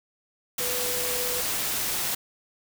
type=tone in noise; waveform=sine; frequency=493.9 Hz; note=B4; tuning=in tune; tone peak=-33 dBFS; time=0.6-1.41 s; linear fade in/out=5 ms; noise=white; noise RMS=-28 dBFS; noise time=0.58-2.15 s; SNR=-8 dB; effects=none